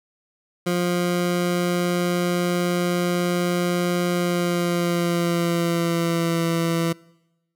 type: tone with pitch glide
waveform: 20% pulse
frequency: 176.3 to 166.89 Hz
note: F3 to E3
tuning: +17 to +22 cents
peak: -15 dBFS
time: 0.66-6.93 s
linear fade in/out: 10 ms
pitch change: -95 cents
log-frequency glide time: 4.11-6.44 s
effects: noise-tail reverb RT60 1.0 s tail -25 dB re dry